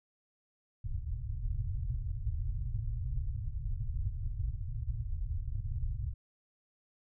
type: low-pass noise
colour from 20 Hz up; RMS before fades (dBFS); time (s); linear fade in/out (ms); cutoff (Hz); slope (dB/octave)
pink; -35; 0.84-6.14; 10; 130; 96
effects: none